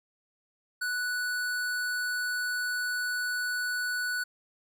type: tone with hard clipping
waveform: sine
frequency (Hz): 1480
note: F#6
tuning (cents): 0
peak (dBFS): -30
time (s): 0.81-4.24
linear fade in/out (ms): 10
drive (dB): 18
effects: none